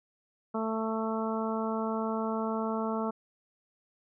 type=harmonic tone; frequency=221.7 Hz; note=A3; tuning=13 cents sharp; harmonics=1 / 2 / 3 / 4 / 5 / 6; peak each=-32 / -35 / -37 / -38 / -39 / -40 dBFS; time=0.54-3.11 s; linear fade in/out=10 ms; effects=none